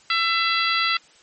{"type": "harmonic tone", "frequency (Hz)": 670, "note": "E5", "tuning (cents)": 28, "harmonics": [2, 3, 4, 5, 6, 7], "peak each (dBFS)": [-23, -25, -26, -27, -28, -28], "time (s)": [0.1, 0.97], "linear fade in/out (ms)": 2, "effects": ["white hiss -53 dBFS RMS until 1.22 s", "MP3 32 kbps"]}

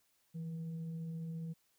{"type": "tone with frequency modulation", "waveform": "sine", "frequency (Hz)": 164.81, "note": "E3", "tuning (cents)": 0, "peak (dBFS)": -39, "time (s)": [0.34, 1.54], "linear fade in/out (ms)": 20, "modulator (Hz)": 315, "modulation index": 0.21, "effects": ["white hiss -75 dBFS RMS until 1.78 s"]}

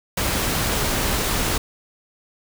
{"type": "noise", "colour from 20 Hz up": "pink", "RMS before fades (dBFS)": -22, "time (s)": [0.17, 1.58], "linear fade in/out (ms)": 5, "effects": []}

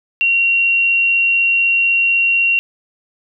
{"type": "tone", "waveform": "sine", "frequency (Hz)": 2748, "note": "F7", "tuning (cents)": -29, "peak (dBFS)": -11, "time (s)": [0.21, 2.59], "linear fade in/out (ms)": 0, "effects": []}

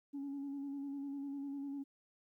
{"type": "tone with vibrato", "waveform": "sine", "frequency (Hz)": 279.5, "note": "C#4", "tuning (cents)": 14, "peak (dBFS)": -38, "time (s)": [0.13, 1.84], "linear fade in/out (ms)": 20, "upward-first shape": "square", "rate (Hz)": 10, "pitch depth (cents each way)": 26, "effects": ["tanh soft clip ceiling -37 dBFS", "13-bit"]}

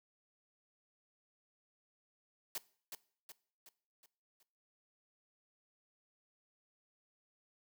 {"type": "noise with echo", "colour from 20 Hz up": "white", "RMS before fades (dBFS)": -40, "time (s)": [2.55, 2.58], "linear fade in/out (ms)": 2, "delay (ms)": 370, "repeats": 5, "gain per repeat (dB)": -6, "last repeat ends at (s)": 4.43, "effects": ["noise-tail reverb RT60 0.5 s tail -20 dB re dry", "high-pass 200 Hz 12 dB/octave"]}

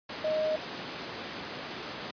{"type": "tone in noise", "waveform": "sine", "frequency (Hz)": 622.3, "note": "D#5", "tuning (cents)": 0, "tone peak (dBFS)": -26, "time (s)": [0.24, 0.56], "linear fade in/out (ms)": 5, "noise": "pink", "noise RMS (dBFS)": -37, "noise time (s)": [0.09, 2.11], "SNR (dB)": 8, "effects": ["high-pass 200 Hz 12 dB/octave", "resampled to 11025 Hz"]}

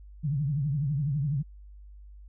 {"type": "tone with vibrato", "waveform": "sine", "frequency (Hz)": 143.4, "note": "D3", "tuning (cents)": -41, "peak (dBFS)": -25, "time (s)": [0.23, 1.43], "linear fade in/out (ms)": 20, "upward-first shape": "triangle", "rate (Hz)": 12, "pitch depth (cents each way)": 190, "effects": ["added 50 Hz sine -45 dBFS peak until 2.28 s"]}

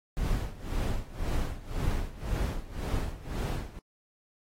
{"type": "noise with tremolo", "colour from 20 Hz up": "brown", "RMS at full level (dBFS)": -28, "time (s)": [0.17, 3.79], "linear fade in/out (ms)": 0, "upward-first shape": "sine", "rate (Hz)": 1.9, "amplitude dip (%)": 85, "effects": ["AAC 48 kbps"]}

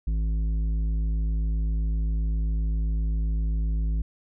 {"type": "tone with tanh clipping", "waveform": "sine", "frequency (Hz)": 53.8, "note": "A1", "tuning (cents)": -38, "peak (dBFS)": -24, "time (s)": [0.07, 4.02], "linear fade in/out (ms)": 5, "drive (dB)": 9, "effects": []}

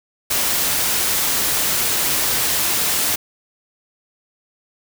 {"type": "noise", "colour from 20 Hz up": "white", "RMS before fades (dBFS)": -19, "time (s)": [0.3, 3.16], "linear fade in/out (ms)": 10, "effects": []}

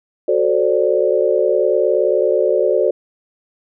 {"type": "chord", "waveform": "sine", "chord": "D dominant seventh", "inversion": "first", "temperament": "equal with one note detuned", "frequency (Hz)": [370, 440, 528.1, 587.3], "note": ["F#4", "A4", "C5", "D5"], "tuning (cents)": [0, 0, 16, 0], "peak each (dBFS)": -18, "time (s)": [0.28, 2.91], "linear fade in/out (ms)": 5, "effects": []}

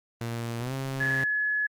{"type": "tone with pitch glide", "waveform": "sawtooth", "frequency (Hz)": [116.8, 134.17], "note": ["A#2", "C3"], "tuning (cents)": [4, 44], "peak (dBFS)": -26, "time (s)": [0.21, 1.24], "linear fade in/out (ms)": 0, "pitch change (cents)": 240, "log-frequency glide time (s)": [0.59, 0.73]}
{"type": "tone", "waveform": "sine", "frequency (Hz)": 1701, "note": "G#6", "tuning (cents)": 41, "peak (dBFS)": -24, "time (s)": [1, 1.67], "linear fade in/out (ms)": 10}
{"effects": ["Opus 24 kbps"]}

